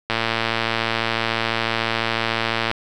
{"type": "click train", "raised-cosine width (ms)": 0.3, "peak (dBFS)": -4, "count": 299, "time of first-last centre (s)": [0.1, 2.714], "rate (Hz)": 114, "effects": []}